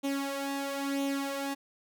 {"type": "tone with flanger", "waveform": "sawtooth", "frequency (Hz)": 277.2, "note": "C#4", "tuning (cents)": 0, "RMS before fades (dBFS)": -33, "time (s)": [0.03, 1.55], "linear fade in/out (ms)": 20, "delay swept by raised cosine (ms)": [0.3, 2.5], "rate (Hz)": 1, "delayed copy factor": 0.65, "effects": []}